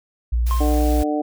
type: tone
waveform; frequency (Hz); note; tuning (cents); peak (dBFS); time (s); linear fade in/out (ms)
sine; 59; A#1; +22; -16; 0.32-1.03; 10
type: noise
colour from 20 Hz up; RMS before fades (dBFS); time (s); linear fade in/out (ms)
white; -36; 0.46-1.04; 10
type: tone with exponential decay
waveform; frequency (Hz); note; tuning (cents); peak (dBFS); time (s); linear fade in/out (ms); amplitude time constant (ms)
triangle; 1060; C6; +22; -20; 0.51-0.92; 0; 87
type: harmonic tone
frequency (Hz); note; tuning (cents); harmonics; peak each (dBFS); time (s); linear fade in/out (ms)
149.7; D3; +33; 2 / 3 / 4 / 5; -21 / -28 / -26 / -26; 0.6-1.22; 10
effects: none